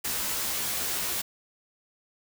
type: noise with comb filter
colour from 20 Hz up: white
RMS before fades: -30 dBFS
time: 0.04-1.22 s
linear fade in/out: 10 ms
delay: 15 ms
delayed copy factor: +1
effects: none